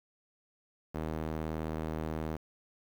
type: tone with band-pass filter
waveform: sawtooth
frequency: 78.9 Hz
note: D#2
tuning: 25 cents sharp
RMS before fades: -36 dBFS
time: 0.94-2.37 s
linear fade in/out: 10 ms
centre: 410 Hz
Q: 0.51
effects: 9-bit